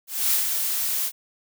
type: noise with ADSR envelope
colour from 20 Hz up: blue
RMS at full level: -20 dBFS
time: 0.07-1.12 s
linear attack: 250 ms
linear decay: 120 ms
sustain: -5 dB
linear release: 65 ms
effects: none

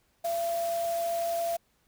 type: tone in noise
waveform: sine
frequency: 678 Hz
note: E5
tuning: 49 cents sharp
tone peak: -27 dBFS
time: 0.24-1.57 s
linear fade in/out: 10 ms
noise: white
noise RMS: -42 dBFS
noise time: 0.24-1.57 s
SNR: +12 dB
effects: pink hiss -70 dBFS RMS until 1.87 s

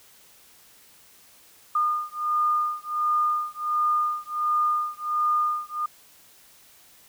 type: beating tone pair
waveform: sine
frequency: 1216 / 1217.4 Hz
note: D#6 / D#6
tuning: -40 / -38 cents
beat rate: 1.4 Hz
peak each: -25 dBFS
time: 1.75-5.86 s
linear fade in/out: 5 ms
effects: white hiss -54 dBFS RMS until 7.08 s

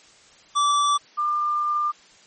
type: tone pair in turn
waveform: square / sine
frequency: 1160 / 1196.8 Hz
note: D6 / D6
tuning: -22 / +32 cents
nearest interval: minor second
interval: 54 cents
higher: second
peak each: -18 / -20 dBFS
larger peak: first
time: 0.55-0.98 / 1.17-1.92 s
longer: second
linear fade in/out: 20 ms
effects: white hiss -52 dBFS RMS until 2.26 s + MP3 32 kbps

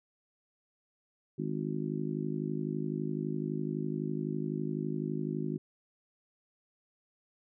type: harmonic tone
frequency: 51.91 Hz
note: G#1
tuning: in tune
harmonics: 3 / 4 / 5 / 6 / 7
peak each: -36 / -38 / -38 / -40 / -39 dBFS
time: 1.38-5.58 s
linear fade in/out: 10 ms
effects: none

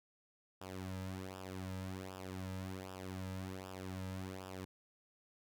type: tone with flanger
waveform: sawtooth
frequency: 93.9 Hz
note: F#2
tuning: 26 cents sharp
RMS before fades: -45 dBFS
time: 0.61-4.65 s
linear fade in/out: 5 ms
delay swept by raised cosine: 0.47 to 2.77 ms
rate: 1.3 Hz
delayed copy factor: -0.75
effects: none

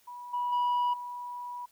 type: tone with level steps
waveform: sine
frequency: 976 Hz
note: B5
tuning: 21 cents flat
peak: -40 / -27 / -22 / -36 dBFS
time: 0.07-1.66 s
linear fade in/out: 10 ms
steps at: 0.33 / 0.52 / 0.93 s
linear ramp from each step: 10 ms
effects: tanh soft clip ceiling -24 dBFS + white hiss -65 dBFS RMS until 1.71 s

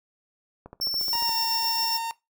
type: click train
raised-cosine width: 1 ms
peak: -27 dBFS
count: 10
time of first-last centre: 0.66-1.294 s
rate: 14.2 Hz
type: tone with tremolo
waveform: square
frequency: 5410 Hz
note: E8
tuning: 44 cents sharp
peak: -25 dBFS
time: 0.81-1.97 s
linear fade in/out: 5 ms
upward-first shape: square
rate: 7.2 Hz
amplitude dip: 25%
type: noise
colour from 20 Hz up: violet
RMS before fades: -36 dBFS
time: 0.99-1.99 s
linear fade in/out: 10 ms
type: tone with pitch glide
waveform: 45% pulse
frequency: 932.3 to 915.2 Hz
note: A#5 to A#5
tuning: 0 to -32 cents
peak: -28 dBFS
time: 1.13-2.11 s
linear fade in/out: 0 ms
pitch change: -32 cents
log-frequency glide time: 1.23-1.31 s
effects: noise-tail reverb RT60 0.2 s tail -19 dB re dry

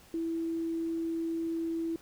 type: tone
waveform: sine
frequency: 329.6 Hz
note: E4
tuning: in tune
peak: -30 dBFS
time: 0.14-1.96 s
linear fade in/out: 2 ms
effects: pink hiss -57 dBFS RMS until 2.01 s

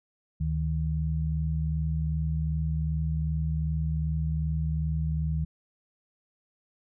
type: tone pair together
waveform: sine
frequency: 73.9 / 156.5 Hz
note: D2 / D#3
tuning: +11 / +10 cents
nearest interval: octave + minor second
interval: 1299 cents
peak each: -28 dBFS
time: 0.4-5.45 s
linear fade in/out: 10 ms
effects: none

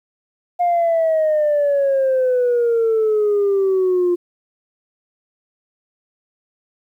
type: exponential sweep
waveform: sine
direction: down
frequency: 711 to 349.2 Hz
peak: -12 dBFS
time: 0.59-4.16 s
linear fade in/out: 20 ms
effects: tanh soft clip ceiling -11 dBFS + 9-bit

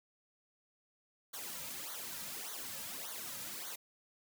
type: noise with flanger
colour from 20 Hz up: white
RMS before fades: -44 dBFS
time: 1.33-3.76 s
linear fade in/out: 10 ms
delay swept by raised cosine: 0.38 to 2.78 ms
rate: 1.7 Hz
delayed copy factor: -0.85
effects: none

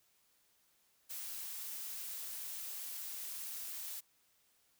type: noise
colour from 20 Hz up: blue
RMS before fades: -44 dBFS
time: 1.09-4.01 s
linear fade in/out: 20 ms
effects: white hiss -73 dBFS RMS until 4.79 s

